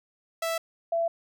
sawtooth / sine tone pair in turn, 659.3 / 670.4 Hz, E5 / E5, 0 / +29 cents, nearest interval unison, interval 29 cents, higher second, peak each -23 dBFS, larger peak neither, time 0.42-0.58 / 0.92-1.08 s, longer neither, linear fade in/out 5 ms, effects none

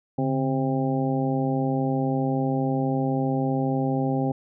harmonic tone with a mistuned harmonic, 132.4 Hz, C3, 21 cents sharp, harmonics 1 / 2 / 3 / 4 / 5 / 6, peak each -26 / -25 / -32 / -31 / -37 / -31 dBFS, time 0.18-4.32 s, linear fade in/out 5 ms, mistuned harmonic 1, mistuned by +110 cents, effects none

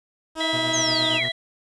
15% pulse tone with pitch glide, 319.6 to 316.5 Hz, D#4 to D#4, +47 to +30 cents, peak -19 dBFS, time 0.35-1.21 s, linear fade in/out 50 ms, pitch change -17 cents, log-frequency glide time 0.81-0.9 s
harmonic tone, 659.3 Hz, E5, in tune, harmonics 1 / 3 / 5 / 6, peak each -32 / -28 / -27 / -30 dBFS, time 0.4-1.32 s, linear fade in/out 10 ms
sawtooth tone with tremolo, 122.1 Hz, B2, 19 cents flat, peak -26 dBFS, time 0.53-1.29 s, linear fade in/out 5 ms, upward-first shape triangle, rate 8.6 Hz, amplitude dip 65%
sine linear sweep, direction down, 6645 to 1800 Hz, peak -23 dBFS, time 0.73-1.26 s, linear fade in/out 10 ms
effects resampled to 22050 Hz + 8-bit

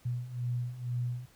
sine beating tone pair, 120.8 / 122.9 Hz, B2 / B2, -38 / -8 cents, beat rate 2.1 Hz, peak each -37 / -33 dBFS, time 0.05-1.26 s, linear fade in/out 10 ms, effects pink hiss -62 dBFS RMS until 1.35 s

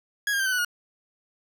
40% pulse tone with pitch steps, 1660 / 1613.7 / 1568.6 / 1524.9 / 1482.3 / 1440.9 Hz, G#6 / G6 / G6 / G6 / F#6 / F#6, -1 / +50 / +1 / -48 / +3 / -46 cents, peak -22 dBFS, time 0.27-0.648 s, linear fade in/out 2 ms, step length 63 ms, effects none

